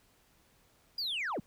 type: linear sweep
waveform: sine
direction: down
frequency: 4933 to 110 Hz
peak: -30 dBFS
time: 0.98-1.4 s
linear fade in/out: 5 ms
effects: tanh soft clip ceiling -31 dBFS + pink hiss -67 dBFS RMS until 1.46 s